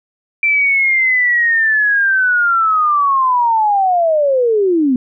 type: linear sweep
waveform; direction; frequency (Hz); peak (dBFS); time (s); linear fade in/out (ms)
sine; down; 2349 to 242.1; -10; 0.43-4.96; 2
effects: none